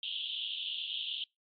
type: band-pass noise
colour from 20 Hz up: pink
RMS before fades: -38 dBFS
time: 0.03-1.24 s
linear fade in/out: 2 ms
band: 2900 to 3600 Hz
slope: 96 dB/octave
effects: noise-tail reverb RT60 0.2 s tail -26 dB re dry + AAC 64 kbps